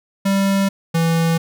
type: tone pair in turn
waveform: square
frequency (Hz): 196 / 165.27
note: G3 / E3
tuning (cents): 0 / +5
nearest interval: minor third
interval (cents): 295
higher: first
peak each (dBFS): -15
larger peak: neither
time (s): 0.25-0.69 / 0.94-1.38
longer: neither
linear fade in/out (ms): 10
effects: none